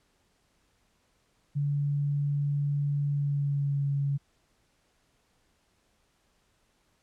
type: tone with pitch glide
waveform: sine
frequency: 143.6 to 140.64 Hz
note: D3 to C#3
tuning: -39 to +25 cents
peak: -25 dBFS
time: 1.55-4.18 s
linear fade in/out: 20 ms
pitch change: -36 cents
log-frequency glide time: 3.08-3.85 s
effects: pink hiss -70 dBFS RMS until 7.02 s + low-pass 10000 Hz 12 dB/octave